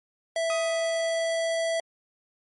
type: tone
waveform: square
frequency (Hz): 659.3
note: E5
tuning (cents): 0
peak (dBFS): -25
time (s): 0.36-1.8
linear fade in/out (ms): 2
type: tone with exponential decay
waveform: 30% pulse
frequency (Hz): 1255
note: D#6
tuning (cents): +15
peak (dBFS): -28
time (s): 0.5-1.61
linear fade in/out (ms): 0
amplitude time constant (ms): 240
effects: MP3 48 kbps

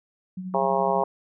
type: tone with tremolo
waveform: sine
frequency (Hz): 185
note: F#3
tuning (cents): 0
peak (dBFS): -29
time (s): 0.37-1.03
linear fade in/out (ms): 5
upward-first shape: sine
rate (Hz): 12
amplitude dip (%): 45
type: harmonic tone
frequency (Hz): 135.5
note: C#3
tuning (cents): -39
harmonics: 3 / 4 / 5 / 6 / 7 / 8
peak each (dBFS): -28 / -27 / -26 / -27 / -27 / -31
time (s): 0.54-1.04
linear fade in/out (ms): 2
effects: none

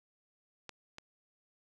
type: clicks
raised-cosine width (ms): 0.2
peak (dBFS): -26 / -28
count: 2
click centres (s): 0.693 / 0.984
effects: none

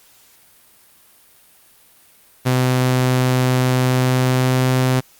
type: tone with pitch glide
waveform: sawtooth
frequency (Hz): 127.5 to 128.61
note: C3 to C3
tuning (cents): -44 to -29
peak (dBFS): -10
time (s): 2.45-5.01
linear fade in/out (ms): 20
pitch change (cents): +15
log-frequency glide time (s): 3.74-4.67
effects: white hiss -51 dBFS RMS until 5.19 s + Opus 48 kbps

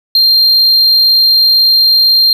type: tone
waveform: triangle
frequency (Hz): 4186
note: C8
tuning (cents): 0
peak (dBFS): -4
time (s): 0.15-2.33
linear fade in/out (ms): 2
effects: none

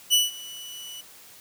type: tone with ADSR envelope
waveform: sawtooth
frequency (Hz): 2960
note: F#7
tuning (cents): 0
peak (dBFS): -12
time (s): 0.1-1.01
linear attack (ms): 35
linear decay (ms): 170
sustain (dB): -22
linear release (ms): 4
effects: white hiss -49 dBFS RMS until 1.4 s + high-pass 80 Hz 12 dB/octave

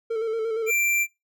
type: tone with vibrato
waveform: triangle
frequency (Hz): 448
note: A4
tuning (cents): +31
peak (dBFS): -21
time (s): 0.1-0.71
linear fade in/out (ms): 10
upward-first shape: square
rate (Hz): 8.6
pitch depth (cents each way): 34
type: tone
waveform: square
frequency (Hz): 2357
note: D7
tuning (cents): +6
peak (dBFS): -21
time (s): 0.66-1.07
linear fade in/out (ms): 50
effects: noise-tail reverb RT60 0.2 s tail -21 dB re dry

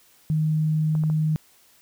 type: tone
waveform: sine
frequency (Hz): 155.56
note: D#3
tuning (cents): 0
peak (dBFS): -19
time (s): 0.3-1.36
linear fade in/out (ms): 0
type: clicks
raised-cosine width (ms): 1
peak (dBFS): -25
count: 3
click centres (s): 0.952 / 1.037 / 1.1
effects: white hiss -57 dBFS RMS until 1.81 s

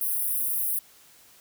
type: high-pass noise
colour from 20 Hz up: white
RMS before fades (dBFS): -27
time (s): 0.01-0.79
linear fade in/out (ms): 2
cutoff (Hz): 9400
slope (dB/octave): 96
effects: white hiss -55 dBFS RMS until 1.4 s

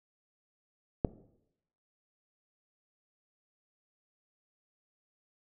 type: click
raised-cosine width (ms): 2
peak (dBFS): -12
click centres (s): 1.048
effects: noise-tail reverb RT60 0.8 s tail -18 dB re dry

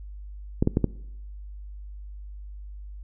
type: clicks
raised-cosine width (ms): 3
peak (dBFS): -7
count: 4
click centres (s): 0.625 / 0.674 / 0.771 / 0.843
effects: noise-tail reverb RT60 0.8 s tail -21 dB re dry + added 50 Hz sine -37 dBFS peak until 3.03 s

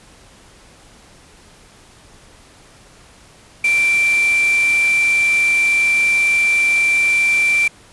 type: tone in noise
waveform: sine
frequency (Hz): 2349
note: D7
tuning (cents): 0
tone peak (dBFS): -12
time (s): 3.64-7.68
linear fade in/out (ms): 5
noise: white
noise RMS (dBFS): -28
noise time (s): 3.64-7.68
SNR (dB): +13
effects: pink hiss -46 dBFS RMS until 7.92 s + resampled to 24000 Hz

